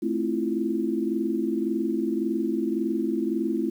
sine chord, F major seventh, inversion first, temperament just, 218.3 / 261.9 / 327.4 / 349.2 Hz, A3 / C4 / E4 / F4, -13 / +2 / -12 / 0 cents, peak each -29 / -30 / -27 / -30 dBFS, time 0.02-3.7 s, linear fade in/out 10 ms, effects 9-bit

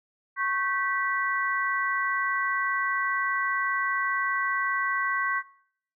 sine tone cluster, 1100 / 1545 / 1958 Hz, C#6 / G6 / B6, -14 / -26 / -15 cents, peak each -28 / -29 / -29 dBFS, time 0.36-5.43 s, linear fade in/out 50 ms, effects noise-tail reverb RT60 0.6 s tail -21 dB re dry

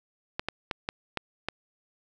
clicks, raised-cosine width 0.3 ms, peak -13 dBFS, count 6, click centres 0.395 / 0.486 / 0.712 / 0.889 / 1.173 / 1.486 s, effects none

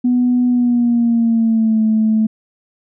sine tone with pitch glide, 246.9 to 218.7 Hz, B3 to A3, 0 to -10 cents, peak -10 dBFS, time 0.04-2.27 s, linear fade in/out 10 ms, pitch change -210 cents, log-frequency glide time 0.48-1.82 s, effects tanh soft clip ceiling -6 dBFS

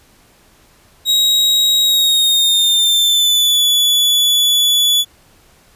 40% pulse tone with pitch glide, 3808 to 3432 Hz, A#7 to A7, +36 to -44 cents, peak -9 dBFS, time 1.05-5.05 s, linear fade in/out 50 ms, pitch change -180 cents, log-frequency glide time 1.83-3.65 s, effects pink hiss -50 dBFS RMS until 5.75 s + resampled to 32000 Hz

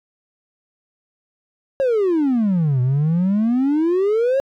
triangle exponential two-way sweep, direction down then up, 556 to 122.7 to 556 Hz, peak -12 dBFS, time 1.8-4.4 s, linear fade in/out 0 ms, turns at 2.81 s, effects tanh soft clip ceiling -9 dBFS

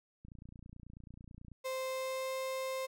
click train, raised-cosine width 5 ms, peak -39 dBFS, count 38, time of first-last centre 0.25-1.517 s, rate 29.2 Hz
35% pulse tone with pitch glide, 522 to 525 Hz, C5 to C5, -4 to +6 cents, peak -34 dBFS, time 1.64-2.87 s, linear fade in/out 20 ms, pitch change +10 cents, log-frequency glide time 1.9-2.32 s
effects none

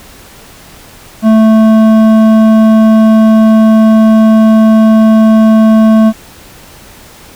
sine tone with hard clipping, 220 Hz, A3, in tune, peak -4 dBFS, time 1.22-6.13 s, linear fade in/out 50 ms, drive 10 dB, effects pink hiss -35 dBFS RMS until 7.35 s

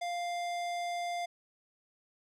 sine tone with hard clipping, 698.5 Hz, F5, in tune, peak -35 dBFS, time 0.01-1.26 s, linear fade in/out 10 ms, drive 17 dB, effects none

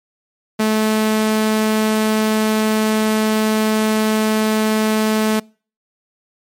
sawtooth tone, 216.9 Hz, A3, 25 cents flat, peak -10 dBFS, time 0.59-5.4 s, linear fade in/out 10 ms, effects noise-tail reverb RT60 0.4 s tail -26 dB re dry + MP3 64 kbps

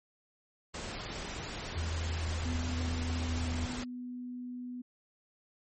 pink noise, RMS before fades -40 dBFS, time 0.74-3.84 s, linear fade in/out 5 ms
sine tone, 81 Hz, E2, 30 cents flat, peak -32 dBFS, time 1.75-3.66 s, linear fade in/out 10 ms
sine tone with pitch glide, 250 to 247.6 Hz, B3 to B3, +21 to +5 cents, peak -38 dBFS, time 2.45-4.82 s, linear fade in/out 10 ms, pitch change -16 cents, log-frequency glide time 3.26-3.69 s
effects MP3 32 kbps

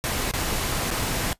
pink noise with dropouts, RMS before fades -26 dBFS, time 0.04-1.33 s, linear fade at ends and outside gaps 0 ms, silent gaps 0.312-0.337 / 0.905-0.911 s, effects noise-tail reverb RT60 0.1 s tail -17 dB re dry + resampled to 32000 Hz

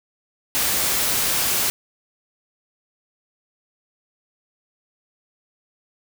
white noise, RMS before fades -21 dBFS, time 0.55-1.7 s, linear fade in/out 0 ms, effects none

